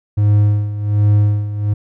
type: tone with tremolo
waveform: triangle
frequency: 103.83 Hz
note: G#2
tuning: in tune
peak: -6 dBFS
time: 0.17-1.74 s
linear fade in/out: 10 ms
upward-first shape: sine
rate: 1.3 Hz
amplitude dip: 75%
effects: none